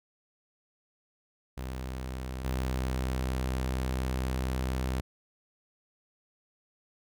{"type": "tone pair in turn", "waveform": "sawtooth", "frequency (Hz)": [64.3, 64.3], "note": ["C2", "C2"], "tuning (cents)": [-30, -30], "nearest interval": "unison", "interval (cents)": 0, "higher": "neither", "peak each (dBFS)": [-31, -25], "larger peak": "second", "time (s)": [[1.57, 2.44], [2.44, 5.01]], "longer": "second", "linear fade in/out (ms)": 10, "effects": []}